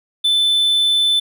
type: tone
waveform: triangle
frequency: 3520 Hz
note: A7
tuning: in tune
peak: -11 dBFS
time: 0.24-1.2 s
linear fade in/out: 10 ms
effects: none